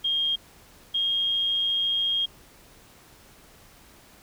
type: tone pair in turn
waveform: sine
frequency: 3228 / 3243 Hz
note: G#7 / G#7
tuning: -50 / -42 cents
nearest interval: unison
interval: 8 cents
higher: second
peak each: -22 dBFS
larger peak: neither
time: 0.04-0.36 / 0.94-2.26 s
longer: second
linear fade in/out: 10 ms
effects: pink hiss -53 dBFS RMS until 4.22 s